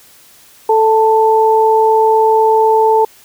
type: tone pair together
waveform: sine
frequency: 440 / 884.1 Hz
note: A4 / A5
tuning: 0 / +8 cents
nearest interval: octave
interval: 1208 cents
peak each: -10 dBFS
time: 0.69-3.05 s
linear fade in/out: 5 ms
effects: white hiss -44 dBFS RMS until 3.24 s